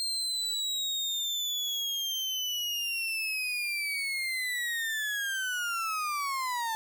35% pulse linear sweep, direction down, 4201 to 880 Hz, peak -28 dBFS, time 0-6.75 s, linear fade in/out 0 ms, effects 10-bit

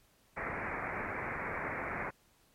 white low-pass noise, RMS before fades -38 dBFS, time 0.36-2.11 s, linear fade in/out 20 ms, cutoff 2300 Hz, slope 96 dB/octave, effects pink hiss -68 dBFS RMS until 2.54 s + MP3 64 kbps

